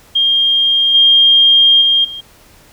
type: tone with level steps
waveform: sine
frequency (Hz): 3215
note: G7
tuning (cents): +43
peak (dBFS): -9 / -5 / -8 / -24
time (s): 0.15-2.21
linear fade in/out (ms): 10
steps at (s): 0.94 / 1.81 / 2.04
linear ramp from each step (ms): 10
effects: pink hiss -45 dBFS RMS until 2.72 s